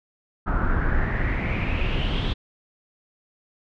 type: noise with low-pass filter sweep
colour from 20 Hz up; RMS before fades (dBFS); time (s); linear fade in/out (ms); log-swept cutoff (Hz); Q
brown; -23; 0.46-2.34; 20; 1300 to 3500; 6.2
effects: none